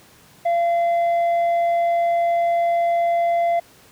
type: tone with tanh clipping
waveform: sine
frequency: 685 Hz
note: F5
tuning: 34 cents flat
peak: -17 dBFS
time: 0.45-3.6 s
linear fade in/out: 10 ms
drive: 4 dB
effects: pink hiss -50 dBFS RMS until 3.91 s + high-pass 80 Hz 12 dB/octave